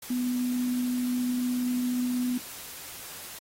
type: tone in noise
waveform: sine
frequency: 248.1 Hz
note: B3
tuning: 8 cents sharp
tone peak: -25 dBFS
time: 0.1-2.38 s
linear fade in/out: 5 ms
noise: white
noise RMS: -42 dBFS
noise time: 0.02-3.39 s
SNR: +14 dB
effects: AAC 48 kbps